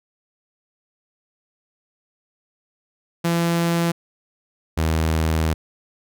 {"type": "tone pair in turn", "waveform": "sawtooth", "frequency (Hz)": [169.3, 79.9], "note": ["E3", "D#2"], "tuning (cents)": [46, 47], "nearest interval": "octave + minor second", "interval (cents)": 1299, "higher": "first", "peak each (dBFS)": -14, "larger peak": "neither", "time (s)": [[3.24, 3.92], [4.77, 5.54]], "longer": "second", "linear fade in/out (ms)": 10, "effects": []}